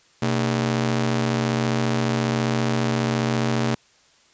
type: ring-modulated tone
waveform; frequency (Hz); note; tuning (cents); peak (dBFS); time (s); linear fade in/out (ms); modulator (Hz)
sawtooth; 175.9; F3; +13; -13; 0.22-3.75; 5; 50.6
effects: white hiss -57 dBFS RMS until 4.33 s + resampled to 16000 Hz